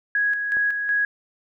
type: tone with tremolo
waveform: sine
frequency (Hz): 1661.2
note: G#6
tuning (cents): 0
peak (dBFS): -18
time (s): 0.15-1.05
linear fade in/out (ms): 2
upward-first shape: square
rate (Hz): 2.7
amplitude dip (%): 45
type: click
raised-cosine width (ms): 1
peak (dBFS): -25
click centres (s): 0.569
effects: none